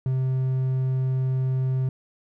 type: tone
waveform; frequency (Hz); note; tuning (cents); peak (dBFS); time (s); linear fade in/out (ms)
triangle; 130.5; C3; -4; -19; 0.06-1.89; 2
effects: none